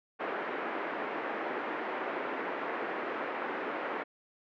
pink band-pass noise, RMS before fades -36 dBFS, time 0.19-4.04 s, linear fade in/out 20 ms, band 300 to 2100 Hz, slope 24 dB/octave, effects none

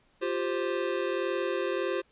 square chord, F suspended second, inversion none, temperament equal with one note detuned, 350.4 / 392 / 523.3 Hz, F4 / G4 / C5, +6 / 0 / 0 cents, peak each -33 dBFS, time 0.21-2.02 s, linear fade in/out 20 ms, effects pink hiss -66 dBFS RMS until 2.11 s + resampled to 8000 Hz

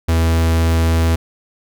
45% pulse tone, 82.1 Hz, E2, 6 cents flat, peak -12 dBFS, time 0.08-1.16 s, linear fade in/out 10 ms, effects none

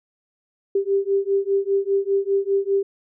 sine beating tone pair, 392 / 397 Hz, G4 / G4, 0 / +22 cents, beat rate 5 Hz, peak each -21 / -21 dBFS, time 0.75-2.83 s, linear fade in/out 5 ms, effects none

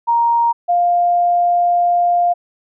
sine tone pair in turn, 936 / 701.2 Hz, A#5 / F5, +7 / +7 cents, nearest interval perfect fourth, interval 500 cents, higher first, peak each -11 / -11 dBFS, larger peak neither, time 0.07-0.53 / 0.68-2.34 s, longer second, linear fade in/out 20 ms, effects none

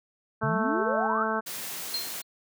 harmonic tone, 220 Hz, A3, in tune, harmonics 1 / 2 / 3 / 4 / 5 / 6 / 7, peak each -33 / -33 / -33 / -33 / -33 / -33 / -33 dBFS, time 0.41-1.41 s, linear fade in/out 20 ms
sine exponential sweep, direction up, 126.9 to 1410 Hz, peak -27 dBFS, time 0.43-1.24 s, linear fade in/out 5 ms
white high-pass noise, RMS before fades -36 dBFS, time 1.46-2.22 s, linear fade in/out 10 ms, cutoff 130 Hz, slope 24 dB/octave
sine tone with exponential decay, 4186 Hz, C8, in tune, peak -25 dBFS, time 1.94-2.23 s, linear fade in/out 2 ms, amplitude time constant 63 ms
effects none

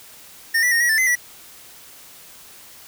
square tone with pitch steps, 1826 / 1960 / 1851 / 1918 / 1769 / 2047 / 1948 Hz, A#6 / B6 / A#6 / A#6 / A6 / C7 / B6, -36 / -14 / -13 / +49 / +9 / -38 / -24 cents, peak -16 dBFS, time 0.54-1.156 s, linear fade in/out 10 ms, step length 88 ms, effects white hiss -44 dBFS RMS until 2.87 s

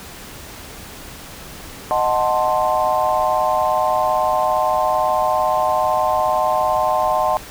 sine chord, D# diminished seventh, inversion none, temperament equal, 622.3 / 740 / 880 / 1046.5 Hz, D#5 / F#5 / A5 / C6, 0 / 0 / 0 / 0 cents, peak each -20 / -20 / -21 / -21 dBFS, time 1.91-7.37 s, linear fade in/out 0 ms, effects pink hiss -36 dBFS RMS until 7.5 s

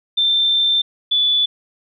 sine tone pair in turn, 3567 / 3465 Hz, A7 / A7, +23 / -27 cents, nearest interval minor second, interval 50 cents, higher first, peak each -13 dBFS, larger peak neither, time 0.17-0.82 / 1.11-1.46 s, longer first, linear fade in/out 10 ms, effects none

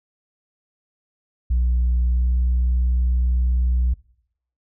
sine tone with pitch glide, 60.9 to 61.61 Hz, B1 to B1, -24 to -4 cents, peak -14 dBFS, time 1.5-3.94 s, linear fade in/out 10 ms, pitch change +20 cents, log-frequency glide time 2.11-2.3 s, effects noise-tail reverb RT60 0.7 s tail -23 dB re dry + tanh soft clip ceiling -14 dBFS

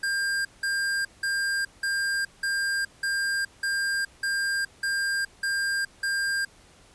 square tone bursts, 1600 Hz, G6, 35 cents sharp, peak -25 dBFS, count 11, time 0.03-6.45 s, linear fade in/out 5 ms, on 420 ms, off 180 ms, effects pink hiss -55 dBFS RMS until 6.94 s + resampled to 24000 Hz

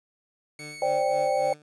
sawtooth tone with vibrato, 2217 Hz, C#7, in tune, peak -36 dBFS, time 0.59-1.54 s, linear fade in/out 2 ms, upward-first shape triangle, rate 8.1 Hz, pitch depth 11 cents each way
15% pulse tone with tremolo, 150 Hz, D3, 37 cents sharp, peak -34 dBFS, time 0.59-1.62 s, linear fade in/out 2 ms, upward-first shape sine, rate 3.7 Hz, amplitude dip 80%
sine chord, C suspended second, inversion none, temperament equal with one note detuned, 526 / 587.3 / 784 Hz, C5 / D5 / G5, +9 / 0 / 0 cents, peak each -26 dBFS, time 0.82-1.53 s, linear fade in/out 2 ms
effects resampled to 24000 Hz

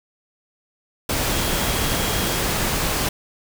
sine tone in noise, 3270 Hz, G#7, 28 cents flat, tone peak -33 dBFS, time 1.32-2.39 s, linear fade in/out 5 ms, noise pink, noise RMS -22 dBFS, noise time 1.09-3.09 s, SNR -14 dB, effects none

